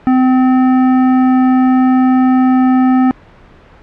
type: tone with hard clipping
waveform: sine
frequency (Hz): 257.2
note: C4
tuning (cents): -30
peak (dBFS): -9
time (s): 0.07-3.11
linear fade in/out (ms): 0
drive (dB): 13
effects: pink hiss -41 dBFS RMS until 3.82 s + low-pass 2000 Hz 12 dB/octave